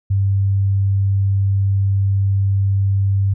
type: tone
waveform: sine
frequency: 98.2 Hz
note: G2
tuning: 4 cents sharp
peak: -13 dBFS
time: 0.1-3.34 s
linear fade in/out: 10 ms
effects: none